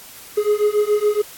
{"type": "beating tone pair", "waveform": "triangle", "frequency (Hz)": [415.3, 422.4], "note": ["G#4", "G#4"], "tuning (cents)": [0, 29], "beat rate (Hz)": 7.1, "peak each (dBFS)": -16, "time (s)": [0.37, 1.22], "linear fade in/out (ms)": 10, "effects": ["white hiss -40 dBFS RMS until 1.37 s", "AAC 64 kbps"]}